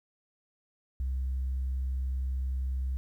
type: tone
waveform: sine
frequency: 65.2 Hz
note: C2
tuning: 5 cents flat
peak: -27 dBFS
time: 1-2.97 s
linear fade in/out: 0 ms
effects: tanh soft clip ceiling -26 dBFS + 11-bit